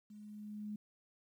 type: tone with level ramp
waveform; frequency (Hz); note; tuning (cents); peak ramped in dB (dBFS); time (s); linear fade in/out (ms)
sine; 210; G#3; +19; -51 to -39; 0.1-0.76; 5
effects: 12-bit